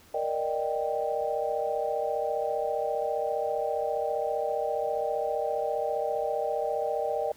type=chord; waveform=sine; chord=Eb major seventh; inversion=second; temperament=equal; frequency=466.2 / 587.3 / 622.3 / 784 Hz; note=Bb4 / D5 / Eb5 / G5; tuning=0 / 0 / 0 / 0 cents; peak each=-32 dBFS; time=0.14-7.32 s; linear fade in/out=5 ms; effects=pink hiss -56 dBFS RMS until 7.36 s